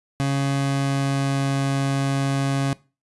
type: tone with pitch glide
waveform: 30% pulse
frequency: 138.4 to 137.44 Hz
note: C#3 to C#3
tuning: -2 to -14 cents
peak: -17 dBFS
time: 0.2-2.73 s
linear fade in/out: 0 ms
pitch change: -12 cents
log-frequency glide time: 0.43-1.59 s
effects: noise-tail reverb RT60 0.3 s tail -20 dB re dry + resampled to 24000 Hz